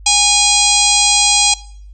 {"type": "harmonic tone", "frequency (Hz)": 820, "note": "G#5", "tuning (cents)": -22, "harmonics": [1, 3, 4, 5, 6, 7, 8, 9, 10], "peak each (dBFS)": [-18, -18, -18, -18, -18, -18, -18, -18, -18], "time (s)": [0.06, 1.54], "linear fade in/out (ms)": 5, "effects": ["noise-tail reverb RT60 0.6 s tail -21 dB re dry", "added 50 Hz sine -33 dBFS peak until 1.93 s"]}